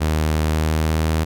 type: tone with pitch glide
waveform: sawtooth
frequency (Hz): 77.7 to 79.29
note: D#2 to D#2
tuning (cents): -2 to +33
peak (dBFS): -13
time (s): 0-1.25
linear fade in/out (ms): 20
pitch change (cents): +35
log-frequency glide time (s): 0.43-1.08
effects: none